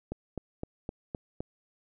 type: click train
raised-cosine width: 2 ms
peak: -21 dBFS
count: 6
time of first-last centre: 0.12-1.405 s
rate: 3.89 Hz
effects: none